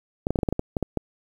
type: clicks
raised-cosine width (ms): 2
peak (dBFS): -10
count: 11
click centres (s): 0.269 / 0.306 / 0.358 / 0.389 / 0.432 / 0.488 / 0.526 / 0.594 / 0.768 / 0.827 / 0.973
effects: 8-bit